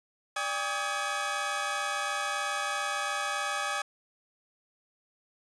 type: tone cluster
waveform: 30% pulse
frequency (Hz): 587 / 803 / 1136 / 1261 / 1689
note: D5 / G5 / C#6 / D#6 / G#6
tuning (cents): -1 / +41 / +42 / +23 / +29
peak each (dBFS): -37 / -33 / -36 / -32 / -33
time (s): 0.36-3.82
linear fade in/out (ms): 5
effects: resampled to 22050 Hz